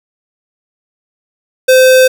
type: tone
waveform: square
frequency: 516 Hz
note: C5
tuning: 24 cents flat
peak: -4 dBFS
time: 1.68-2.08 s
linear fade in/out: 10 ms
effects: 7-bit